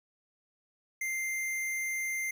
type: tone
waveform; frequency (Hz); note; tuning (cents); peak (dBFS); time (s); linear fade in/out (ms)
square; 2093; C7; 0; -32; 1.01-2.31; 5
effects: 12-bit